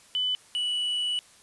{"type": "tone pair in turn", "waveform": ["sine", "triangle"], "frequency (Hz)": [3000, 2952], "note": ["F#7", "F#7"], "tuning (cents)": [23, -5], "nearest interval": "unison", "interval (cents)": 28, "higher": "first", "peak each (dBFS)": -24, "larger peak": "neither", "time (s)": [[0.15, 0.35], [0.55, 1.19]], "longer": "second", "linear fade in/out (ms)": 0, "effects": ["white hiss -55 dBFS RMS until 1.42 s", "resampled to 24000 Hz"]}